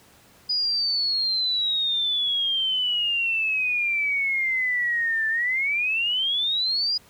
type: exponential two-way sweep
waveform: sine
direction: down then up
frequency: 4958 to 1760 to 4958 Hz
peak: -21 dBFS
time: 0.49-6.98 s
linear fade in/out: 10 ms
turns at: 5.28 s
effects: pink hiss -54 dBFS RMS until 7.09 s + high-pass 60 Hz 12 dB/octave